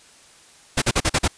pink noise bursts, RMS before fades -18 dBFS, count 6, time 0.77-1.28 s, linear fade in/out 10 ms, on 50 ms, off 42 ms, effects white hiss -50 dBFS RMS until 1.37 s + resampled to 22050 Hz

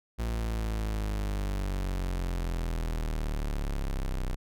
40% pulse linear sweep, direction down, 57.6 to 30.87 Hz, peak -28 dBFS, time 0.18-4.36 s, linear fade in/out 20 ms, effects none

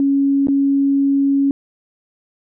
sine tone with dropouts, 277.2 Hz, C#4, in tune, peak -12 dBFS, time 0-1.51 s, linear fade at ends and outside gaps 1 ms, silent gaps 0.471-0.484 s, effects none

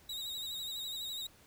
40% pulse tone with vibrato, 3806 Hz, A#7, 35 cents sharp, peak -37 dBFS, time 0.09-1.27 s, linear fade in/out 5 ms, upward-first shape sine, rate 12 Hz, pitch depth 57 cents each way, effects added 82 Hz sine -70 dBFS peak until 1.46 s + pink hiss -62 dBFS RMS until 1.46 s

